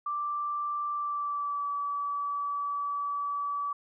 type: tone with pitch glide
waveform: sine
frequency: 1174.7 to 1148.5 Hz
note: D6 to D6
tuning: 0 to -39 cents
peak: -29 dBFS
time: 0.06-3.73 s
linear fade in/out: 5 ms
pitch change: -39 cents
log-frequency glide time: 0.92-1.69 s
effects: none